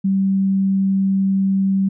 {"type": "tone", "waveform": "sine", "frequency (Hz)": 193.6, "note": "G3", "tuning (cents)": -21, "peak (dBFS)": -14, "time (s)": [0.04, 1.89], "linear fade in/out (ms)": 10, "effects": []}